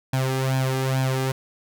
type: tone with flanger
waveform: sawtooth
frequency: 131.8 Hz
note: C3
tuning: 13 cents sharp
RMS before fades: -23 dBFS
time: 0.13-1.32 s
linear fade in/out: 5 ms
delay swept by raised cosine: 1.2 to 2.5 ms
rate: 2.3 Hz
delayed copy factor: +0.75
effects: none

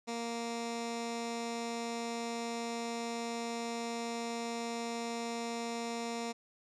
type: tone with low-pass filter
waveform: 15% pulse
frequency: 233.1 Hz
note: A#3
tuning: in tune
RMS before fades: -38 dBFS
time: 0.07-6.33 s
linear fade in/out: 20 ms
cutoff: 6800 Hz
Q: 1.9
effects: none

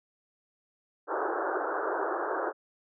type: band-pass noise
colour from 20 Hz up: pink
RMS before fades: -31 dBFS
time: 1.07-2.53 s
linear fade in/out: 50 ms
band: 320 to 1600 Hz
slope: 96 dB/octave
effects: none

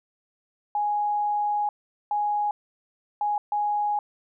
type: tone bursts at uneven times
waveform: sine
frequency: 830.6 Hz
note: G#5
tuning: in tune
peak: -22 dBFS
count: 4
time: 0.75-1.69 / 2.11-2.51 / 3.21-3.38 / 3.52-3.99 s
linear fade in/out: 2 ms
effects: none

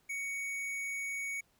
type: tone with tanh clipping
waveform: sine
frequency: 2234 Hz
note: C#7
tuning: 13 cents sharp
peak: -37 dBFS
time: 0.09-1.41 s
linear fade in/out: 10 ms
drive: 14 dB
effects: pink hiss -71 dBFS RMS until 1.59 s

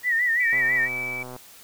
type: tone with vibrato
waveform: sine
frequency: 1900 Hz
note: A#6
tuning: 33 cents sharp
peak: -19 dBFS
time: 0.03-0.89 s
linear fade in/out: 50 ms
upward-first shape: sine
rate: 6 Hz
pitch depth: 85 cents each way
type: tone with tremolo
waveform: sine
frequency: 2306 Hz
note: D7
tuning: 32 cents flat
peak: -26 dBFS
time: 0.4-1.23 s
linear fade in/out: 5 ms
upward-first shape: sine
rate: 2.2 Hz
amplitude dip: 25%
type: click train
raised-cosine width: 1 ms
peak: -25 dBFS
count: 106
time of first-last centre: 0.53-1.363 s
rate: 126 Hz
effects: white hiss -48 dBFS RMS until 1.63 s

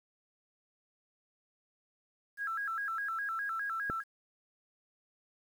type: tone with vibrato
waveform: sine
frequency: 1480 Hz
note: F#6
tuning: in tune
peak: -33 dBFS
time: 2.37-4.04 s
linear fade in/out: 50 ms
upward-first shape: square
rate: 4.9 Hz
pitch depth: 180 cents each way
type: click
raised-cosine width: 2 ms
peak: -24 dBFS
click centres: 3.899 s
effects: 10-bit

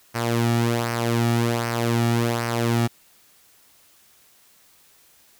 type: tone with flanger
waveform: sawtooth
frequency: 117.3 Hz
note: A#2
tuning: 11 cents sharp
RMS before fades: -22 dBFS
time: 0.14-2.88 s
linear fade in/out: 20 ms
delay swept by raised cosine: 0.27 to 1.97 ms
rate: 1.3 Hz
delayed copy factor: -0.6
effects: white hiss -56 dBFS RMS until 5.39 s

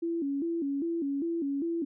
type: tone with vibrato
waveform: sine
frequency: 306.2 Hz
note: D#4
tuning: 28 cents flat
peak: -28 dBFS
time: 0.02-1.85 s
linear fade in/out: 10 ms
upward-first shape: square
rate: 2.5 Hz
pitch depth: 160 cents each way
effects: none

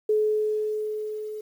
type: tone with level ramp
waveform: sine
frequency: 427.7 Hz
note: A4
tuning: 49 cents flat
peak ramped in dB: -18 to -32 dBFS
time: 0.09-1.41 s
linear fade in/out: 5 ms
effects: 9-bit

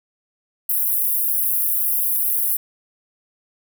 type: high-pass noise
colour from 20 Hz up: pink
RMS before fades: -20 dBFS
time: 0.69-2.57 s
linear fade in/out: 5 ms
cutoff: 11000 Hz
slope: 48 dB/octave
effects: none

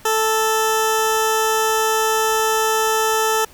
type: tone with notch filter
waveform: 10% pulse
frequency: 440 Hz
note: A4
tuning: in tune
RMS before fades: -18 dBFS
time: 0.05-3.45 s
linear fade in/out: 5 ms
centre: 2200 Hz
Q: 1.7
effects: pink hiss -46 dBFS RMS until 3.53 s

